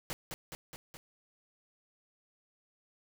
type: noise with echo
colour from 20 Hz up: pink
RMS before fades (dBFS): -38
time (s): 0.1-0.13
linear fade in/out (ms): 0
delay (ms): 210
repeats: 4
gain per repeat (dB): -3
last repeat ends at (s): 0.97
effects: none

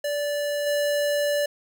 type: tone with level steps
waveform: square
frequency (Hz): 582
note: D5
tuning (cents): -16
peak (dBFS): -25 / -22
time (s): 0.04-1.46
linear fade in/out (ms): 5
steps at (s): 0.66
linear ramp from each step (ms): 10
effects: none

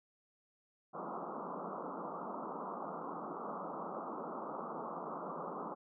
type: band-pass noise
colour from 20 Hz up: white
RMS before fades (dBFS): -43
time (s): 0.93-5.75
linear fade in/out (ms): 20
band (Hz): 160 to 1300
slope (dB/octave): 96
effects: none

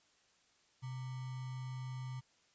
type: tone with sample-and-hold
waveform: sine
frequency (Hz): 128.1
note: C3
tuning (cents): -36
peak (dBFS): -40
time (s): 0.82-2.21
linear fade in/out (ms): 20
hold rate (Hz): 1050
effects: white hiss -71 dBFS RMS until 2.54 s + resampled to 16000 Hz

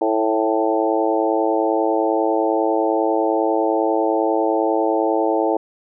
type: harmonic tone with a mistuned harmonic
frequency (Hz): 110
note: A2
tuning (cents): 0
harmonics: 3 / 4 / 5 / 6 / 7 / 8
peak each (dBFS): -21 / -22 / -23 / -24 / -24 / -25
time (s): 0.01-5.57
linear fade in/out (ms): 5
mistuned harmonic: 7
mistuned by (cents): +17
effects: none

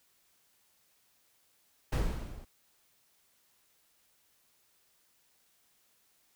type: noise with level ramp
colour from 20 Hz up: brown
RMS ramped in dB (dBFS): -25 to -50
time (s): 1.92-2.45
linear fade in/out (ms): 10
effects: white hiss -70 dBFS RMS until 6.35 s

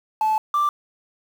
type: tone pair in turn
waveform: triangle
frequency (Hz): 869 / 1176.6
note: A5 / D6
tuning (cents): -22 / +3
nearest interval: perfect fourth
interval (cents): 525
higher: second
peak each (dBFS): -14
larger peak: neither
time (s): 0.21-0.38 / 0.54-0.69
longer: first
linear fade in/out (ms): 2
effects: tanh soft clip ceiling -13 dBFS + 7-bit

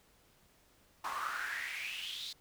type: noise with high-pass filter sweep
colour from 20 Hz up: brown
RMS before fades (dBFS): -40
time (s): 1.04-2.33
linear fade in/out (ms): 5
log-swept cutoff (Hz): 1000 to 4100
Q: 6.8
effects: pink hiss -67 dBFS RMS until 2.4 s

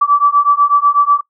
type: beating tone pair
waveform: sine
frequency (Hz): 1152 / 1160.1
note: D6 / D6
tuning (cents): -34 / -22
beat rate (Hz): 8.1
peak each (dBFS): -11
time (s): 0.01-1.21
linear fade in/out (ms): 10
effects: noise-tail reverb RT60 0.1 s tail -23 dB re dry

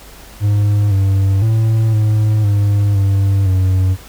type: tone with pitch steps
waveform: triangle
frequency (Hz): 103.1 / 97.3 / 111.3 / 107.4 / 101.9 / 98.3 / 93.6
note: G#2 / G2 / A2 / A2 / G#2 / G2 / F#2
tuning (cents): -12 / -12 / +20 / -41 / -32 / +5 / +20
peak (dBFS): -8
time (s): 0.4-3.97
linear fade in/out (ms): 50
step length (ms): 510
effects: added 50 Hz sine -38 dBFS peak until 4.08 s + pink hiss -39 dBFS RMS until 4.08 s

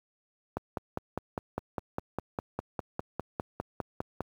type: click train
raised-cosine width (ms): 1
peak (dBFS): -17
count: 19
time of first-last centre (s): 0.57-4.206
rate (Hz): 4.95
effects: high-pass 60 Hz 12 dB/octave + 9-bit

